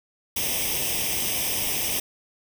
white noise with comb filter, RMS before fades -26 dBFS, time 0.36-2 s, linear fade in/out 5 ms, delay 0.35 ms, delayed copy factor +0.8, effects none

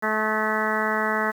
harmonic tone with a mistuned harmonic, 216.6 Hz, A3, 27 cents flat, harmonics 1 / 2 / 3 / 4 / 5 / 6 / 7 / 8 / 9, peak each -30 / -30 / -30 / -30 / -30 / -30 / -30 / -30 / -30 dBFS, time 0.02-1.32 s, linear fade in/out 20 ms, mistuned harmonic 6, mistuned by -17 cents, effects 8-bit

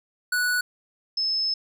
square / sine tone pair in turn, 1475 / 5217 Hz, F#6 / E8, -6 / -19 cents, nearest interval octave + minor seventh, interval 2187 cents, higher second, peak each -22 dBFS, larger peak neither, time 0.32-0.61 / 1.17-1.54 s, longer second, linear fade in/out 5 ms, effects none

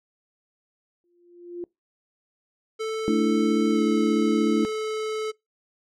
sine tone with exponential growth, 348.9 Hz, F4, 2 cents flat, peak -28 dBFS, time 1.04-1.64 s, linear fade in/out 1 ms, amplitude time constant 130 ms
square tone with pitch glide, 440.2 to 433.9 Hz, A4 to A4, +1 to -24 cents, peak -27 dBFS, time 2.79-5.32 s, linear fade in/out 20 ms, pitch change -25 cents, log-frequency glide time 3.71-3.81 s
sine chord, A suspended fourth, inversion none, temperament just, 220 / 293.3 / 330 Hz, A3 / D4 / E4, 0 / -2 / +2 cents, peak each -23 / -24 / -24 dBFS, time 3.08-4.65 s, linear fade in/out 0 ms
effects noise-tail reverb RT60 0.2 s tail -24 dB re dry + low-pass 7000 Hz 12 dB/octave

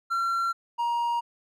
triangle tone pair in turn, 1364 / 944.3 Hz, F6 / A#5, -41 / +22 cents, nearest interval tritone, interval 637 cents, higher first, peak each -22 dBFS, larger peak neither, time 0.1-0.53 / 0.78-1.21 s, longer neither, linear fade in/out 20 ms, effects none

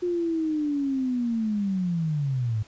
sine linear sweep, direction down, 358.1 to 103.83 Hz, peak -23 dBFS, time 0.02-2.63 s, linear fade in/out 10 ms, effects pink hiss -53 dBFS RMS until 2.67 s + resampled to 16000 Hz

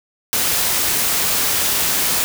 white noise, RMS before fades -18 dBFS, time 0.33-2.24 s, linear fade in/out 0 ms, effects none

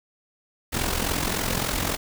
pink noise with amplitude modulation, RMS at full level -23 dBFS, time 0.72-1.97 s, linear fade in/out 20 ms, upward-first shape sine, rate 43.5 Hz, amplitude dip 65%, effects none

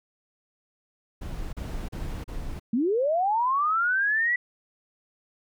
brown noise bursts, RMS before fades -33 dBFS, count 4, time 1.21-2.598 s, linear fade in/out 10 ms, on 320 ms, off 36 ms
sine linear sweep, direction up, 211 to 1975.5 Hz, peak -21 dBFS, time 2.73-4.36 s, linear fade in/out 5 ms
effects none

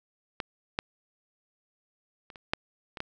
clicks, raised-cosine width 0.3 ms, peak -15 / -11 / -30 / -29 / -9 / -23 / -16 dBFS, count 7, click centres 0.402 / 0.789 / 2.302 / 2.358 / 2.535 / 2.972 / 3.004 s, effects none

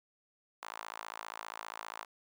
sawtooth tone with high-pass filter, 55 Hz, A1, in tune, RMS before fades -45 dBFS, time 0.62-2.05 s, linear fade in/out 10 ms, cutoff 1000 Hz, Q 2.4, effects none

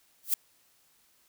violet noise with exponential growth, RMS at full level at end -21 dBFS, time 0.23-0.34 s, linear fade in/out 2 ms, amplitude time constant 23 ms, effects white hiss -66 dBFS RMS until 1.28 s

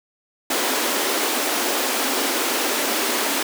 pink high-pass noise, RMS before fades -22 dBFS, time 0.5-3.43 s, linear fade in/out 5 ms, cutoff 250 Hz, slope 48 dB/octave, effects none

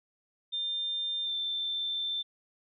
sine tone with pitch glide, 3600 to 3557 Hz, A7 to A7, +39 to +18 cents, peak -30 dBFS, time 0.52-2.23 s, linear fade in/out 20 ms, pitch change -21 cents, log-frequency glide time 1.24-1.34 s, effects none

